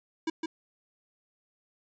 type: tone with echo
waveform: square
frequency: 323.3 Hz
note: E4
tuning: 34 cents flat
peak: -28 dBFS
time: 0.27-0.3 s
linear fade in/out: 5 ms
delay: 160 ms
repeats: 1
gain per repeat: -3 dB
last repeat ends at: 0.46 s
effects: resampled to 16000 Hz